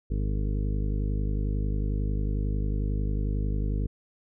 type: harmonic tone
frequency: 51.1 Hz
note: G#1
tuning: 27 cents flat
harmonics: 1 / 2 / 3 / 4 / 5 / 6 / 8 / 9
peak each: -26 / -32 / -36 / -38 / -40 / -42 / -44 / -45 dBFS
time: 0.1-3.87 s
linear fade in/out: 10 ms
effects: none